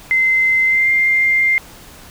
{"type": "tone with pitch glide", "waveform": "sine", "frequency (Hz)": [2068, 2102], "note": ["C7", "C7"], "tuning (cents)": [-21, 7], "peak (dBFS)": -11, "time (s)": [0.11, 1.58], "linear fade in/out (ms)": 0, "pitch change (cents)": 28, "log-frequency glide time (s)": [0.66, 0.91], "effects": ["pink hiss -40 dBFS RMS until 2.1 s"]}